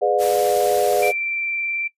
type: chord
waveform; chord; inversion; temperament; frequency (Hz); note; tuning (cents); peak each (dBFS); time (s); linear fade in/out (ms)
sine; G# diminished seventh; none; just; 415.3 / 498.4 / 598 / 717.6; G#4 / B4 / D5 / F5; 0 / +16 / +31 / +47; -21; 0.01-1.12; 20
type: noise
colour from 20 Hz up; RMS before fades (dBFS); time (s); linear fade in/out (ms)
white; -30; 0.18-1.13; 50
type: tone with vibrato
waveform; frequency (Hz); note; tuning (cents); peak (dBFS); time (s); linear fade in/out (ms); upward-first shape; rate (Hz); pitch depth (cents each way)
sine; 2349; D7; 0; -22; 1.02-1.88; 10; square; 19; 8
effects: noise-tail reverb RT60 0.1 s tail -19 dB re dry + resampled to 32000 Hz